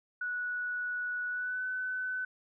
sine tone with pitch glide, 1471 to 1508 Hz, F#6 to F#6, -11 to +32 cents, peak -32 dBFS, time 0.21-2.25 s, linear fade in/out 5 ms, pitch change +43 cents, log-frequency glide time 1.29-1.64 s, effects none

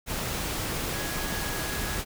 sine tone in noise, 1665 Hz, G#6, 4 cents sharp, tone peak -39 dBFS, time 0.91-2.01 s, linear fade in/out 50 ms, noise pink, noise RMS -31 dBFS, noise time 0.06-2.05 s, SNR -11 dB, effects none

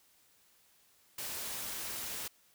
white noise, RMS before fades -40 dBFS, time 1.18-2.28 s, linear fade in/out 5 ms, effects white hiss -67 dBFS RMS until 2.54 s

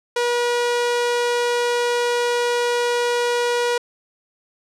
sawtooth tone, 481.8 Hz, B4, 43 cents flat, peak -14 dBFS, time 0.16-3.78 s, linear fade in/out 5 ms, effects low-pass 8000 Hz 12 dB/octave

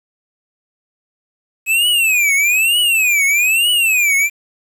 square tone with vibrato, 2545 Hz, D#7, 39 cents sharp, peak -12 dBFS, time 1.66-4.3 s, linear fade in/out 50 ms, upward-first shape triangle, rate 1.1 Hz, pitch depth 270 cents each way, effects 7-bit

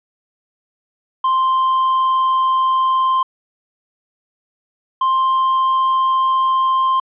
triangle tone pair in turn, 1046.5 / 1050.9 Hz, C6 / C6, 0 / +7 cents, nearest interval unison, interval 7 cents, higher second, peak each -11 dBFS, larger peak neither, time 1.24-3.23 / 5.01-7 s, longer neither, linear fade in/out 5 ms, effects resampled to 8000 Hz

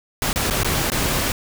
pink noise with dropouts, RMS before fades -21 dBFS, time 0.22-1.32 s, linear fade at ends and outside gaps 1 ms, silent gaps 0.33-0.359 / 0.5-0.508 / 0.633-0.646 / 0.901-0.919 s, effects none

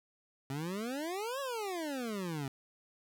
25% pulse exponential two-way sweep, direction up then down, 131.4 to 568 to 131.4 Hz, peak -32 dBFS, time 0.5-2.48 s, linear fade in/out 2 ms, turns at 1.4 s, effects none

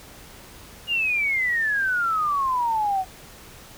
sine exponential sweep, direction down, 2875 to 737 Hz, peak -20 dBFS, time 0.87-3.05 s, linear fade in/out 50 ms, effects pink hiss -45 dBFS RMS until 3.77 s

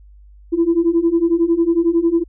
sine beating tone pair, 329.6 / 340.6 Hz, E4 / F4, 0 / -43 cents, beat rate 11 Hz, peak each -16 / -14 dBFS, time 0.52-2.24 s, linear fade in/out 20 ms, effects tanh soft clip ceiling -6 dBFS + added 50 Hz sine -41 dBFS peak until 2.28 s

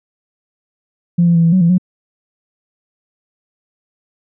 sine tone with pitch steps, 172.6 / 170.7 / 166.9 / 166 / 186.2 / 168.7 / 181.9 Hz, F3 / F3 / E3 / E3 / F#3 / E3 / F#3, -20 / -39 / +22 / +12 / +11 / +40 / -29 cents, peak -7 dBFS, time 1.18-1.782 s, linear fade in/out 10 ms, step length 86 ms, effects tanh soft clip ceiling -3 dBFS

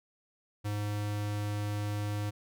square tone, 103.83 Hz, G#2, in tune, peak -32 dBFS, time 0.64-2.31 s, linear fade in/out 20 ms, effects none

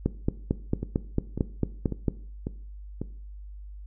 two click trains, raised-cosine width 3 ms, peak -10 / -17 dBFS, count 10 / 5, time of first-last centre 0.06-2.082 / 0.83-3.016 s, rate 4.45 / 1.83 Hz, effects noise-tail reverb RT60 0.5 s tail -17 dB re dry + added 50 Hz sine -39 dBFS peak until 3.86 s

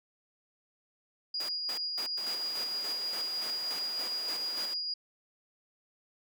sine tone with tremolo, 4868 Hz, D#8, 39 cents flat, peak -31 dBFS, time 1.34-4.94 s, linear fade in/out 5 ms, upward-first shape sine, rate 6.5 Hz, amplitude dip 25%
pink noise bursts, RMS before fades -41 dBFS, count 12, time 1.4-4.656 s, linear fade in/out 2 ms, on 88 ms, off 200 ms
pink noise, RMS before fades -45 dBFS, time 2.17-4.74 s, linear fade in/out 5 ms
effects high-pass 400 Hz 12 dB/octave

